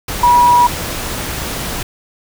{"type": "tone in noise", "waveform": "sine", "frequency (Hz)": 968, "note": "B5", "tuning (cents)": -35, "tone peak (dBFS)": -6, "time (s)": [0.23, 0.67], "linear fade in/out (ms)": 5, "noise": "pink", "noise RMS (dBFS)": -22, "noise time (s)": [0.08, 1.83], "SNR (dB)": 13, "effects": []}